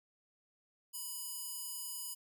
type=tone with high-pass filter; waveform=square; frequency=990 Hz; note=B5; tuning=4 cents sharp; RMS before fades=-43 dBFS; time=0.93-2.15 s; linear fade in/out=20 ms; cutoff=7900 Hz; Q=0.57; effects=none